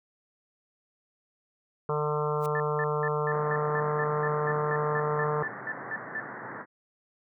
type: harmonic tone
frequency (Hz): 150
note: D3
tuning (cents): +37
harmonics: 1 / 3 / 4 / 5 / 6 / 7 / 8 / 9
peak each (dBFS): -32 / -29 / -37 / -40 / -37 / -35 / -36 / -39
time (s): 1.89-5.43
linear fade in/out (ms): 2
type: noise with exponential growth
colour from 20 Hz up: white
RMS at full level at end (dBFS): -41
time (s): 2.38-2.46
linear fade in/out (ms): 2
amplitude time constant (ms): 17
type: tone bursts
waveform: sine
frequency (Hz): 1760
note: A6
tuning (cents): 0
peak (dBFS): -30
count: 16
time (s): 2.55-6.2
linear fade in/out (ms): 2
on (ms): 50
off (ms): 190
type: band-pass noise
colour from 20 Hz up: white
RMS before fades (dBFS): -40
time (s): 3.3-6.66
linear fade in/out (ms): 50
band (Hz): 110 to 1900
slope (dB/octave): 96
effects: none